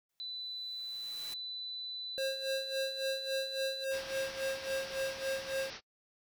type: noise with exponential growth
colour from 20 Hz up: white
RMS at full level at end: -46 dBFS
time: 0.09-1.34 s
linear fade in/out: 5 ms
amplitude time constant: 270 ms
type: tone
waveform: sine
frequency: 3991 Hz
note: B7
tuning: 17 cents sharp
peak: -39 dBFS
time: 0.2-3.84 s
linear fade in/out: 0 ms
type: tone with tremolo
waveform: square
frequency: 536 Hz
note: C5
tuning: 42 cents sharp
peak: -32 dBFS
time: 2.18-5.7 s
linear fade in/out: 0 ms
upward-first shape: sine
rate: 3.6 Hz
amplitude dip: 80%
type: low-pass noise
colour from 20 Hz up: white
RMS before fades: -46 dBFS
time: 3.9-5.81 s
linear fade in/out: 50 ms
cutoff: 5800 Hz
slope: 96 dB/octave
effects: noise-tail reverb RT60 0.1 s tail -24 dB re dry